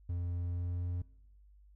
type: tone with pitch glide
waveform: triangle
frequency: 87.4 to 88.31 Hz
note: F2 to F2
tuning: +2 to +20 cents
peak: -31 dBFS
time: 0.09-1.02 s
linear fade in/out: 5 ms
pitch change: +18 cents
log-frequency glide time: 0.4-0.85 s
effects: noise-tail reverb RT60 0.9 s tail -21 dB re dry + added 50 Hz sine -57 dBFS peak until 1.75 s